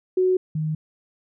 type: tone pair in turn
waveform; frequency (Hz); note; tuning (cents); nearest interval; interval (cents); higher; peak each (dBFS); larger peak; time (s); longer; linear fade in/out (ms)
sine; 370 / 155.57; F#4 / D#3; 0 / 0; octave + minor third; 1500; first; -16 / -22; first; 0.17-0.37 / 0.55-0.75; neither; 5
effects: none